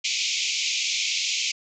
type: band-pass noise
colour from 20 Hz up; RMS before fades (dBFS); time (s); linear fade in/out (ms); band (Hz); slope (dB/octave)
pink; -26; 0.04-1.52; 10; 2200 to 7100; 96
effects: none